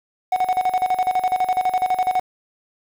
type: tone with tremolo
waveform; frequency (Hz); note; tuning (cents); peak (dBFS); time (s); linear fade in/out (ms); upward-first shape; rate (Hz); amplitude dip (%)
triangle; 740; F#5; 0; -13; 0.32-2.2; 5; square; 12; 75
effects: 7-bit